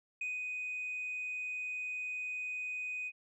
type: tone with ADSR envelope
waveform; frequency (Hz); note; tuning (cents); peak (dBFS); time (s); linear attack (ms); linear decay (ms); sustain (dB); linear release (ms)
sine; 2495; D#7; +4; -32; 0.21-3.12; 5; 180; -3; 50
effects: tanh soft clip ceiling -33 dBFS